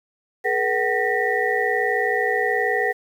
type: tone cluster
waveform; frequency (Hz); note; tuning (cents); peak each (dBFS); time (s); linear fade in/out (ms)
sine; 422.1 / 480.9 / 755 / 1828 / 1941; G#4 / B4 / F#5 / A#6 / B6; +28 / -46 / +35 / -34 / -31; -25; 0.44-2.93; 20
effects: 8-bit